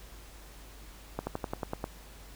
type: slowing click train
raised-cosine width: 1 ms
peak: -18 dBFS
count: 8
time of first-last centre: 1.19-1.841 s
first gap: 80 ms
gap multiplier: 1.05
effects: added 50 Hz sine -49 dBFS peak until 2.35 s + pink hiss -53 dBFS RMS until 2.35 s